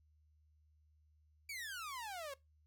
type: exponential sweep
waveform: sawtooth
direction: down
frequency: 2349 to 532 Hz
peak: -40 dBFS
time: 1.49-2.34 s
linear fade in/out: 5 ms
effects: noise-tail reverb RT60 0.2 s tail -20 dB re dry + added 76 Hz sine -68 dBFS peak until 2.66 s